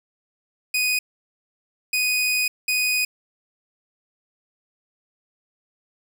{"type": "tone bursts at uneven times", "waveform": "sawtooth", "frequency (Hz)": 2489, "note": "D#7", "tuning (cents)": 0, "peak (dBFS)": -16, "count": 3, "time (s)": [[0.74, 0.99], [1.93, 2.48], [2.68, 3.05]], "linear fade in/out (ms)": 5, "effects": []}